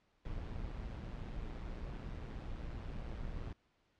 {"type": "noise with amplitude modulation", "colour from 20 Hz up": "brown", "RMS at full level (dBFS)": -41, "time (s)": [0.25, 3.53], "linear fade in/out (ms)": 5, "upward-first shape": "sine", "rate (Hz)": 117, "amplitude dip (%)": 50, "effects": ["pink hiss -75 dBFS RMS until 3.99 s", "low-pass 4000 Hz 12 dB/octave"]}